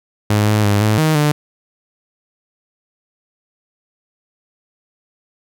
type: tone with pitch steps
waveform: sawtooth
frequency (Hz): 104.9 / 106.5 / 102.2 / 107.6 / 156.7 / 148.9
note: G#2 / G#2 / G#2 / A2 / D#3 / D3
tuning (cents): +18 / +44 / -27 / -38 / +13 / +24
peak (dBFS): -8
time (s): 0.3-1.32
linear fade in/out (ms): 5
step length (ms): 170
effects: none